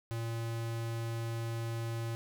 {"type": "tone", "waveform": "square", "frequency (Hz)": 115, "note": "A#2", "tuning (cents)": -23, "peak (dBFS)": -35, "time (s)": [0.11, 2.15], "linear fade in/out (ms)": 0, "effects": []}